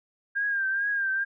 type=tone with vibrato; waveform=sine; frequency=1603 Hz; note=G6; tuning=38 cents sharp; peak=-24 dBFS; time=0.35-1.25 s; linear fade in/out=20 ms; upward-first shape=triangle; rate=2.3 Hz; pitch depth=66 cents each way; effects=none